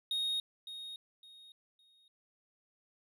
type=tone with echo; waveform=triangle; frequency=3729 Hz; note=A#7; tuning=in tune; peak=-30 dBFS; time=0.11-0.4 s; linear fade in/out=2 ms; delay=560 ms; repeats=3; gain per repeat=-11 dB; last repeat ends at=2.08 s; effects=none